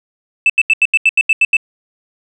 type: tone bursts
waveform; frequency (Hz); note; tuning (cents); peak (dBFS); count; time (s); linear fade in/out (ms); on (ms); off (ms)
sine; 2637; E7; 0; -5; 10; 0.46-1.568; 2; 37; 82
effects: tanh soft clip ceiling -4 dBFS